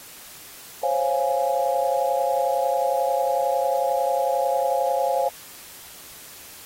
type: chord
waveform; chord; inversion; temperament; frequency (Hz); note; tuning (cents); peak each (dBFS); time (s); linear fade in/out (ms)
sine; Db major seventh; third; equal; 523.3 / 554.4 / 698.5 / 830.6; C5 / Db5 / F5 / Ab5; 0 / 0 / 0 / 0; -25; 0.83-5.29; 5
effects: white hiss -43 dBFS RMS until 6.65 s + AAC 48 kbps